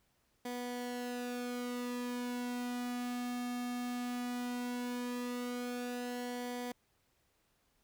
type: tone with flanger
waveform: sawtooth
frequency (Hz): 245.1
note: B3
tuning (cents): -13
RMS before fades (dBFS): -39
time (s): 0.45-6.72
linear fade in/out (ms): 5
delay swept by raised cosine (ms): 0.74 to 2.04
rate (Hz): 0.16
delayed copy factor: -0.65
effects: pink hiss -75 dBFS RMS until 7.83 s